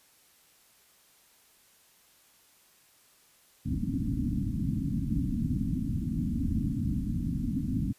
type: low-pass noise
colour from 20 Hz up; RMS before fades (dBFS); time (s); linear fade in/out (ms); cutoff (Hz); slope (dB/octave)
white; -30; 3.65-7.93; 20; 290; 96
effects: white hiss -62 dBFS RMS until 7.98 s + resampled to 32000 Hz